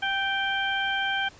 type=harmonic tone with a mistuned harmonic; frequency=786 Hz; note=G5; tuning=4 cents sharp; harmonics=1 / 2 / 3 / 4; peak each=-30 / -27 / -34 / -31 dBFS; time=0.02-1.29 s; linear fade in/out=10 ms; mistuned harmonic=2; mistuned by=-15 cents; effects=pink hiss -51 dBFS RMS until 1.39 s + resampled to 16000 Hz